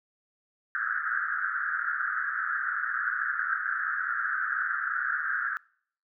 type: band-pass noise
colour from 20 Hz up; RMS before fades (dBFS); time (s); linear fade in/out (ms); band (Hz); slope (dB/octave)
white; -30; 0.75-5.57; 0; 1300 to 1700; 96
effects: noise-tail reverb RT60 0.6 s tail -25 dB re dry